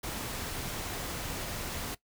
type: noise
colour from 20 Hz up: pink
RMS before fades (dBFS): -37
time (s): 0.03-1.95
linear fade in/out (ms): 10
effects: noise-tail reverb RT60 0.1 s tail -18 dB re dry